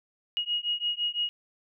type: beating tone pair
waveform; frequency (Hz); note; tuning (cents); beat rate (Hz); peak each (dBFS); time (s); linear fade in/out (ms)
sine; 2882 / 2887.9; F#7 / F#7; -46 / -43; 5.9; -30; 0.37-1.29; 0
effects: none